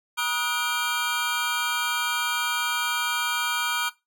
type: tone cluster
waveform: square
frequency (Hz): 953 / 1256 / 1460 / 2372 / 3192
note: A#5 / D#6 / F#6 / D7 / G7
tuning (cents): +38 / +16 / -24 / +17 / +31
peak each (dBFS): -31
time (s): 0.17-3.9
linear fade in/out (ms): 20
effects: noise-tail reverb RT60 0.2 s tail -17 dB re dry